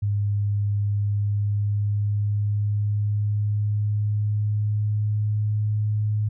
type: tone with pitch glide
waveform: sine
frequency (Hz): 102.3 to 106.03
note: G#2 to G#2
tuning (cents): -26 to +36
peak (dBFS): -20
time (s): 0.02-6.29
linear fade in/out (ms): 10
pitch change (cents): +62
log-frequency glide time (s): 0.86-5.7
effects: none